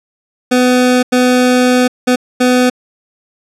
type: tone bursts at uneven times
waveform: 25% pulse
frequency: 250.5 Hz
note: B3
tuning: 25 cents sharp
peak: -4 dBFS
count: 4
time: 0.51-1.03 / 1.12-1.88 / 2.07-2.16 / 2.4-2.7 s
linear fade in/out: 10 ms
effects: low-pass 10000 Hz 12 dB/octave

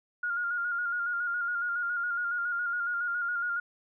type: tone with vibrato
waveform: sine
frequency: 1419 Hz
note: F6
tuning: 27 cents sharp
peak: -28 dBFS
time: 0.23-3.6 s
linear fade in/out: 5 ms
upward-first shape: square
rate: 7.2 Hz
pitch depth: 31 cents each way
effects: none

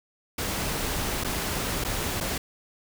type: noise with dropouts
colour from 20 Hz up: pink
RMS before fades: -29 dBFS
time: 0.38-2.38 s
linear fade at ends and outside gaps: 5 ms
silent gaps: 1.238-1.245 / 1.84-1.847 / 2.203-2.208 s
effects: none

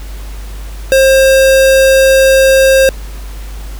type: tone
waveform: square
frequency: 533 Hz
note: C5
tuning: 32 cents sharp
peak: -5 dBFS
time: 0.92-2.89 s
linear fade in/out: 0 ms
effects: added 50 Hz sine -22 dBFS peak until 3.79 s + pink hiss -35 dBFS RMS until 3.79 s

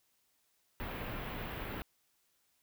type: band-stop noise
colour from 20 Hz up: pink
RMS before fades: -41 dBFS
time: 0.8-1.82 s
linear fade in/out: 0 ms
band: 3100 to 16000 Hz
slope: 24 dB/octave
effects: white hiss -75 dBFS RMS until 2.62 s

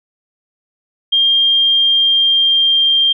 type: tone with pitch glide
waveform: sine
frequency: 3206 to 3186 Hz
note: G7 to G7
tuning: +38 to +27 cents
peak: -9 dBFS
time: 1.12-3.13 s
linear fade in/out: 10 ms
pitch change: -11 cents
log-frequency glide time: 1.37-3.01 s
effects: none

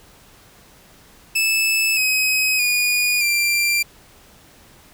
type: tone with pitch steps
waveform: sawtooth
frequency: 2620 / 2534 / 2450 / 2369 Hz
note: E7 / D#7 / D#7 / D7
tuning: -11 / +31 / -27 / +14 cents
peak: -13 dBFS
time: 1.35-3.83 s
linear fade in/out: 10 ms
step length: 620 ms
effects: pink hiss -49 dBFS RMS until 4.93 s

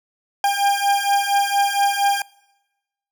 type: beating tone pair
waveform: 40% pulse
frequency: 800 / 804.3 Hz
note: G5 / G5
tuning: +35 / +44 cents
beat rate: 4.3 Hz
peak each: -19 dBFS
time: 0.44-2.22 s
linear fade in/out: 2 ms
effects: noise-tail reverb RT60 1.0 s tail -23 dB re dry

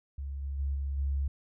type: tone with level steps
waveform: sine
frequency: 69.3 Hz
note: C#2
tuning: in tune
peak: -34 / -32 / -28 / -30 / -27 dBFS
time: 0.18-1.28 s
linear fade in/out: 5 ms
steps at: 0.42 / 0.58 / 0.74 / 0.97 s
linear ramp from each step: 20 ms
effects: none

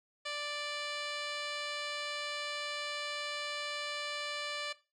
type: tone with low-pass filter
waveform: 10% pulse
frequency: 587.3 Hz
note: D5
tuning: in tune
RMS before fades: -39 dBFS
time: 0.25-4.73 s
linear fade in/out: 10 ms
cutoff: 5600 Hz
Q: 2.8
effects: noise-tail reverb RT60 0.3 s tail -17 dB re dry

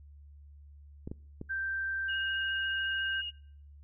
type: clicks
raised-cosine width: 3 ms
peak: -26 dBFS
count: 3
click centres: 1.075 / 1.115 / 1.414 s
type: tone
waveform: sine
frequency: 1568 Hz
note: G6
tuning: in tune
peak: -31 dBFS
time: 1.49-3.22 s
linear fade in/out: 20 ms
type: tone with vibrato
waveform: sine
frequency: 2866 Hz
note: F7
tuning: 44 cents sharp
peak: -35 dBFS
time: 2.08-3.31 s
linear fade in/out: 20 ms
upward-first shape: triangle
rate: 14 Hz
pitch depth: 19 cents each way
effects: noise-tail reverb RT60 0.6 s tail -24 dB re dry + added 72 Hz sine -50 dBFS peak until 3.83 s

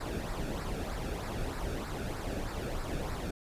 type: noise with flanger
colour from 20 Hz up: brown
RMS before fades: -36 dBFS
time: 0-3.31 s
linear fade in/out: 10 ms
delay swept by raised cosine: 0.31 to 1.02 ms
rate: 3.2 Hz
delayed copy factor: -0.6
effects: resampled to 32000 Hz

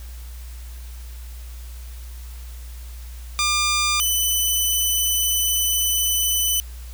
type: tone pair in turn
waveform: 10% pulse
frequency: 1200 / 3004 Hz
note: D6 / F#7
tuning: +37 / +26 cents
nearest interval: octave + major third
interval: 1589 cents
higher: second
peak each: -10 dBFS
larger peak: neither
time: 3.39-4 / 4-6.6 s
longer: second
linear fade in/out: 0 ms
effects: added 60 Hz sine -33 dBFS peak until 6.93 s + white hiss -47 dBFS RMS until 6.93 s

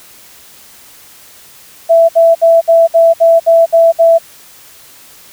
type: tone bursts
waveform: sine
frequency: 664 Hz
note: E5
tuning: 12 cents sharp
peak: -3 dBFS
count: 9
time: 1.89-4.186 s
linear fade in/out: 20 ms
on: 200 ms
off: 62 ms
effects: white hiss -39 dBFS RMS until 5.32 s

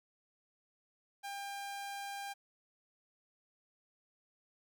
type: tone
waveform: sawtooth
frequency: 799 Hz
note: G5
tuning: 33 cents sharp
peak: -37 dBFS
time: 1.23-2.34 s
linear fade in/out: 20 ms
effects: none

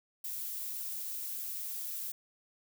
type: noise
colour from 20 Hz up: violet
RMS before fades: -39 dBFS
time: 0.24-2.12 s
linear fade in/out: 5 ms
effects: none

